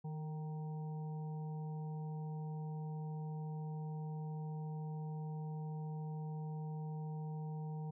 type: harmonic tone with a mistuned harmonic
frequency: 155.56 Hz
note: D#3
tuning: in tune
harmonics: 1 / 3 / 5 / 6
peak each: -40 / -54 / -55 / -59 dBFS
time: 0.04-7.91 s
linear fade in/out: 10 ms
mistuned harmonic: 3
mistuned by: -36 cents
effects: none